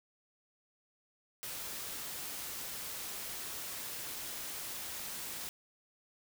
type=noise; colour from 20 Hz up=white; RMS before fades=-42 dBFS; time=1.43-5.49 s; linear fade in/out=0 ms; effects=none